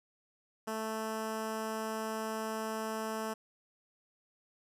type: tone with notch filter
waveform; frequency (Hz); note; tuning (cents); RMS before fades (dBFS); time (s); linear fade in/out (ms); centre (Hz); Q
10% pulse; 220; A3; 0; -37; 0.67-3.34; 10; 3600; 1.9
effects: resampled to 32000 Hz